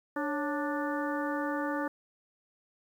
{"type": "harmonic tone with a mistuned harmonic", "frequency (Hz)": 294, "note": "D4", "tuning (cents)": 2, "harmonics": [1, 2, 3, 4, 5, 6], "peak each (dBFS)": [-33, -36, -38, -39, -40, -41], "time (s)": [0.16, 1.88], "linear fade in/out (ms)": 5, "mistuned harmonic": 2, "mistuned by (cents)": -94, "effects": ["10-bit"]}